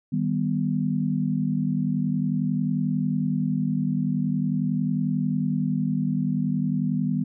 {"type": "chord", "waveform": "sine", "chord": "Eb augmented", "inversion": "none", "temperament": "equal", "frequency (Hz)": [155.56, 196, 246.9], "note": ["Eb3", "G3", "B3"], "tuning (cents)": [0, 0, 0], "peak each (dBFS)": -26, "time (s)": [0.12, 7.24], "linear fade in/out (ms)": 10, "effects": []}